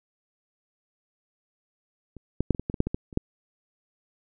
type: clicks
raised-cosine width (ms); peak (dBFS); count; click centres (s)
3; -29 / -11 / -6 / -21 / -17 / -15 / -18 / -7 / -15 / -14 / -29 / -9; 12; 2.167 / 2.406 / 2.507 / 2.548 / 2.596 / 2.699 / 2.742 / 2.804 / 2.87 / 2.945 / 3.128 / 3.174
effects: none